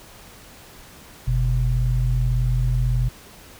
sine tone pair together, 46.41 / 124.7 Hz, F#1 / B2, +6 / +17 cents, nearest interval octave + perfect fourth, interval 1711 cents, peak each -20 dBFS, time 1.27-3.09 s, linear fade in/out 10 ms, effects pink hiss -45 dBFS RMS until 3.59 s

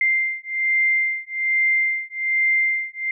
sine beating tone pair, 2093 / 2094.2 Hz, C7 / C7, 0 / +1 cents, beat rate 1.2 Hz, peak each -21 dBFS, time 0.01-3.11 s, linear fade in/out 2 ms, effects none

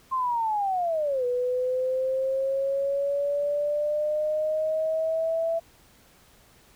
sine linear two-way sweep, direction down then up, 1064 to 490 to 665 Hz, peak -23 dBFS, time 0.11-5.6 s, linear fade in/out 20 ms, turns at 1.25 s, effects pink hiss -57 dBFS RMS until 6.75 s

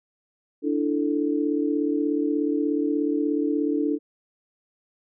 sine chord, D suspended second, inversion none, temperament just, 293.7 / 330.4 / 440.5 Hz, D4 / E4 / A4, 0 / +4 / +2 cents, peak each -23 / -27 / -28 dBFS, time 0.62-3.99 s, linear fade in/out 50 ms, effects none

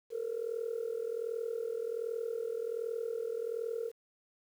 sine tone with amplitude modulation, 460 Hz, A#4, 23 cents flat, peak -29 dBFS, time 0.1-3.92 s, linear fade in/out 50 ms, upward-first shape sine, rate 41.3 Hz, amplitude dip 85%, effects tanh soft clip ceiling -27 dBFS + 10-bit

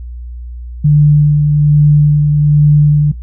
sine tone with tremolo, 148.3 Hz, D3, 17 cents sharp, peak -3 dBFS, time 0.84-3.12 s, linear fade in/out 10 ms, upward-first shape sine, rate 1.2 Hz, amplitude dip 35%, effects noise-tail reverb RT60 0.1 s tail -17 dB re dry + added 60 Hz sine -23 dBFS peak until 3.22 s

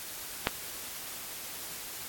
click, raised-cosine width 0.3 ms, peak -8 dBFS, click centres 0.471 s, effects white hiss -41 dBFS RMS until 2.08 s + AAC 64 kbps

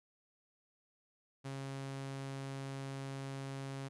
sawtooth tone, 136.1 Hz, C#3, 31 cents flat, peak -37 dBFS, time 1.44-3.89 s, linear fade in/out 20 ms, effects resampled to 24000 Hz

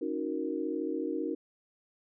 sine chord, D# minor seventh, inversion third, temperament equal with one note detuned, 277.2 / 315.5 / 370 / 466.2 Hz, C#4 / D#4 / F#4 / A#4, 0 / +24 / 0 / 0 cents, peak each -37 / -34 / -37 / -37 dBFS, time 0.01-1.35 s, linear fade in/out 10 ms, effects none

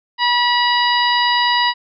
harmonic tone, 969 Hz, B5, 33 cents flat, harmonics 1 / 2 / 3 / 4 / 5, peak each -16 / -19 / -21 / -22 / -23 dBFS, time 0.18-1.74 s, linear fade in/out 50 ms, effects none

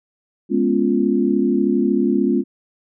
sine chord, C# dominant seventh, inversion second, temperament equal with one note detuned, 207.7 / 244.2 / 277.2 / 349.2 Hz, G#3 / B3 / C#4 / E#4, 0 / -19 / 0 / 0 cents, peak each -20 dBFS, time 0.49-2.44 s, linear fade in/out 50 ms, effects none

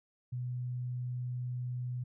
sine tone, 124.2 Hz, B2, 10 cents sharp, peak -34 dBFS, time 0.32-2.04 s, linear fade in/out 10 ms, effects none

